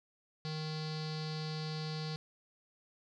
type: tone with low-pass filter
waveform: square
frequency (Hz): 155.56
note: D#3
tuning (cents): 0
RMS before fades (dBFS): -39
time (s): 0.45-2.16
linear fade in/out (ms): 0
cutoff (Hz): 4500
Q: 7.2
effects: none